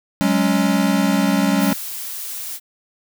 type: chord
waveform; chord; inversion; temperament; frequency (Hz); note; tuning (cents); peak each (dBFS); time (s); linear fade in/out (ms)
square; F# suspended second; none; equal with one note detuned; 187.36 / 207.7 / 277.2; F#3 / G#3 / C#4; +22 / 0 / 0; -20 / -20 / -20; 0.21-1.73; 0
type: noise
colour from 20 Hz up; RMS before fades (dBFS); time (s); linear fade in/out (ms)
blue; -29; 1.58-2.6; 50
effects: none